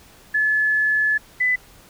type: tone pair in turn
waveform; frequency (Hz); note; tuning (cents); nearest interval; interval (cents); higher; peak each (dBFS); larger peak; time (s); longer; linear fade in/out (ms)
sine; 1721 / 2001; A6 / B6; -39 / +22; minor third; 261; second; -16; neither; 0.34-1.18 / 1.4-1.56; first; 10
effects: pink hiss -49 dBFS RMS until 1.89 s